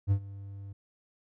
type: tone with ADSR envelope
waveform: triangle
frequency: 99.1 Hz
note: G2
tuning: 19 cents sharp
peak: -18 dBFS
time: 0.07-0.73 s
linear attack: 44 ms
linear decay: 77 ms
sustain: -20 dB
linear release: 8 ms
effects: none